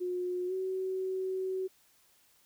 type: tone with pitch glide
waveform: sine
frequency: 360.3 to 376.5 Hz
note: F#4 to F#4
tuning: -46 to +30 cents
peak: -31 dBFS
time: 0-1.68 s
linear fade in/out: 20 ms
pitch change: +76 cents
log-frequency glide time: 0.47-0.53 s
effects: white hiss -66 dBFS RMS until 2.45 s